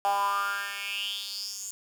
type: tone with high-pass filter sweep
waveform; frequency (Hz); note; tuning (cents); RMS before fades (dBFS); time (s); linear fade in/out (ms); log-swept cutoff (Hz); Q
10% pulse; 200; G3; +35; -31; 0.05-1.71; 0; 770 to 7300; 6.2
effects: 8-bit